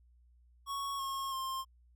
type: tone with pitch steps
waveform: square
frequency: 1108.7 / 1084 / 1059.9 Hz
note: C#6 / C#6 / C6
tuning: 0 / -39 / +22 cents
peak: -36 dBFS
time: 0.66-1.65 s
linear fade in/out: 50 ms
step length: 330 ms
effects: added 60 Hz sine -61 dBFS peak until 1.95 s